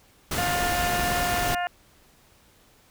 pink noise, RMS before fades -28 dBFS, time 0.31-1.55 s, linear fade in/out 5 ms
harmonic tone, 353.6 Hz, F4, 22 cents sharp, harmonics 2 / 3 / 4 / 5 / 6 / 7 / 8, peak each -26 / -39 / -34 / -33 / -43 / -43 / -39 dBFS, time 0.38-1.67 s, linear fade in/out 0 ms
effects pink hiss -58 dBFS RMS until 2.9 s

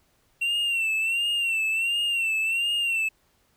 triangle tone with vibrato, 2726 Hz, F7, 43 cents flat, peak -21 dBFS, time 0.41-3.09 s, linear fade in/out 10 ms, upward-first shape sine, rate 1.4 Hz, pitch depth 73 cents each way, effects pink hiss -66 dBFS RMS until 3.56 s

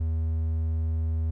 triangle tone, 80.3 Hz, E2, 45 cents flat, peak -22 dBFS, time 0-1.31 s, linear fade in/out 10 ms, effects none

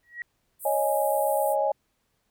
sine tone with exponential growth, 1909 Hz, A#6, 41 cents sharp, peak -28 dBFS, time 0.03-0.22 s, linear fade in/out 1 ms, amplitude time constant 40 ms
white band-pass noise, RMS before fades -38 dBFS, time 0.59-1.56 s, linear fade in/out 50 ms, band 8200 to 16000 Hz, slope 96 dB/octave
sine chord, C# suspended second, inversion none, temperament equal, 554.4 / 622.3 / 830.6 Hz, C#5 / D#5 / G#5, 0 / 0 / 0 cents, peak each -26 dBFS, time 0.65-1.72 s, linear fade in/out 5 ms
effects pink hiss -73 dBFS RMS until 2.3 s

